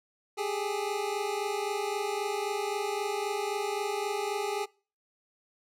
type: tone pair together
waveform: 25% pulse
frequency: 399.5 / 423.3 Hz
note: G4 / G#4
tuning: +33 / +33 cents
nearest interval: minor second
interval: 100 cents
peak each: -29 / -29 dBFS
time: 0.37-4.66 s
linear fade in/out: 20 ms
effects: noise-tail reverb RT60 0.4 s tail -24 dB re dry + low-pass 12000 Hz 12 dB/octave